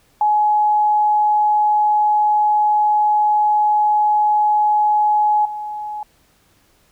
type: tone with level steps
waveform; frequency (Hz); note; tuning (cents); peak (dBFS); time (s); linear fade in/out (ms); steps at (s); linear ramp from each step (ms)
sine; 843; G#5; +26; -12 / -24; 0.21-6.03; 2; 5.45; 5
effects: pink hiss -57 dBFS RMS until 6.91 s